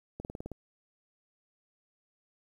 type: slowing click train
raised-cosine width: 2 ms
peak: -26 dBFS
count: 7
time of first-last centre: 0.2-0.517 s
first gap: 49 ms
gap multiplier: 1.03
effects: 10-bit